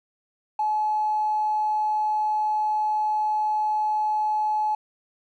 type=tone; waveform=triangle; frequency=854 Hz; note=G#5; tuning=48 cents sharp; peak=-17 dBFS; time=0.59-4.75 s; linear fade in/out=5 ms; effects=tanh soft clip ceiling -19 dBFS